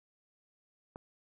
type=click; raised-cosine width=1 ms; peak=-30 dBFS; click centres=0.959 s; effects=none